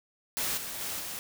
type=noise with level steps; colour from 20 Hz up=white; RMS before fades=-31 / -38 / -35 / -38 dBFS; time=0.37-1.19 s; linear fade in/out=0 ms; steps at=0.57 / 0.8 / 0.99 s; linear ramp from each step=10 ms; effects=none